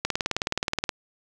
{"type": "click train", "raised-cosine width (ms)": 0.2, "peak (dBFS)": -7, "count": 17, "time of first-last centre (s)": [0.05, 0.892], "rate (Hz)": 19, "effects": []}